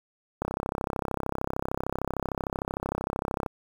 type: click train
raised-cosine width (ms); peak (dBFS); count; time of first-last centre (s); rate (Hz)
1; -14; 102; 0.42-3.462; 33.2
effects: 7-bit